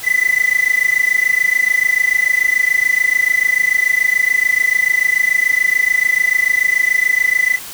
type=tone with amplitude modulation; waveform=triangle; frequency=2004 Hz; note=B6; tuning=25 cents sharp; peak=-5 dBFS; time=0.03-7.59 s; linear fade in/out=50 ms; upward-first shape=sine; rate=26.9 Hz; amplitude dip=95%; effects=tanh soft clip ceiling -5 dBFS + white hiss -31 dBFS RMS until 7.73 s